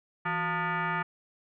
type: tone with frequency modulation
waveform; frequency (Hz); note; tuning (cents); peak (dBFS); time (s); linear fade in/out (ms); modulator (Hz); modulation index
sine; 164.81; E3; 0; -27; 0.25-1.03; 10; 532; 3.4
effects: none